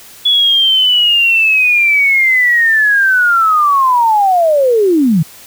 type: linear sweep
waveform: sine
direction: down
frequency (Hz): 3412 to 144.6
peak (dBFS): -7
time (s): 0.25-5.23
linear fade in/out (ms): 10
effects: white hiss -37 dBFS RMS until 5.46 s